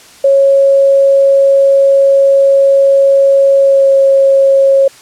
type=tone with pitch glide; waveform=sine; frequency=550 to 545.3 Hz; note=C#5 to C#5; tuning=-14 to -29 cents; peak=-4 dBFS; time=0.24-4.88 s; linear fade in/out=5 ms; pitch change=-15 cents; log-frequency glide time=3.59-3.9 s; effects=white hiss -38 dBFS RMS until 5.01 s + low-pass 9000 Hz 12 dB/octave